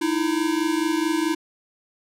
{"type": "tone pair together", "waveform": "square", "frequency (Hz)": [308.8, 333.4], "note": ["D#4", "E4"], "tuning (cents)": [-13, 20], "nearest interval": "minor second", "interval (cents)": 133, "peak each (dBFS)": -24, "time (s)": [0.01, 1.35], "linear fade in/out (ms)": 10, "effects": ["low-pass 12000 Hz 12 dB/octave"]}